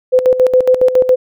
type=tone with tremolo; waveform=sine; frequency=509 Hz; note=C5; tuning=48 cents flat; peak=-5 dBFS; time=0.12-1.16 s; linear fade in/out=20 ms; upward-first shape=square; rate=7.2 Hz; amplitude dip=70%; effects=none